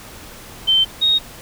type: tone pair in turn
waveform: sine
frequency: 3100 / 3744 Hz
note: G7 / A#7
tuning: -20 / +7 cents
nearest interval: minor third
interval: 327 cents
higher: second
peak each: -11 / -12 dBFS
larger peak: first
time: 0.67-0.85 / 1.01-1.19 s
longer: neither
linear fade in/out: 20 ms
effects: pink hiss -38 dBFS RMS until 1.41 s